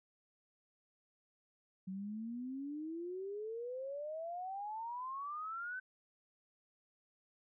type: exponential sweep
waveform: sine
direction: up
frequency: 185 to 1537 Hz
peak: -40 dBFS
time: 1.87-5.8 s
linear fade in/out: 10 ms
effects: none